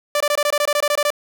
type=tone bursts; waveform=sawtooth; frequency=587.3 Hz; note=D5; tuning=in tune; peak=-12 dBFS; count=13; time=0.15-1.104 s; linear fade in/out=2 ms; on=54 ms; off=21 ms; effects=none